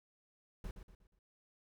brown noise with echo, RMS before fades -43 dBFS, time 0.64-0.71 s, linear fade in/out 2 ms, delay 120 ms, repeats 4, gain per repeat -8 dB, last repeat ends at 1.19 s, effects none

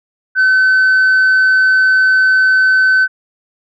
sine tone, 1523 Hz, F#6, 50 cents sharp, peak -5 dBFS, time 0.35-3.08 s, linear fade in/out 50 ms, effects tanh soft clip ceiling -6 dBFS

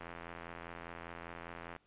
click train, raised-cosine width 0.5 ms, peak -30 dBFS, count 150, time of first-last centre 0.01-1.763 s, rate 85 Hz, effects pink hiss -72 dBFS RMS until 1.86 s + resampled to 8000 Hz

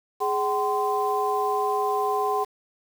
sine tone cluster, 417.6 / 764 / 1035 Hz, G#4 / G5 / C6, +10 / -45 / -19 cents, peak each -26 dBFS, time 0.2-2.45 s, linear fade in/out 20 ms, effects 7-bit

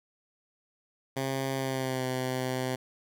10% pulse tone with pitch glide, 134.2 to 128.66 Hz, C3 to C3, +44 to -29 cents, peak -21 dBFS, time 1.16-2.76 s, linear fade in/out 10 ms, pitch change -73 cents, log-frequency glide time 1.55-2.06 s, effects none

